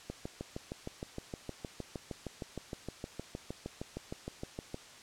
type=click train; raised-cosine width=2 ms; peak=-25 dBFS; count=31; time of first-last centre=0.1-4.744 s; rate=6.46 Hz; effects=white hiss -53 dBFS RMS until 5.02 s + low-pass 7000 Hz 12 dB/octave